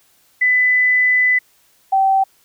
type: tone pair in turn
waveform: sine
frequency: 2000 / 773.3 Hz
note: B6 / G5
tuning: +21 / -24 cents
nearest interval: octave + major third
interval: 1645 cents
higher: first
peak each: -11 dBFS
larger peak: neither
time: 0.41-1.39 / 1.92-2.24 s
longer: first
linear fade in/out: 10 ms
effects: white hiss -56 dBFS RMS until 2.44 s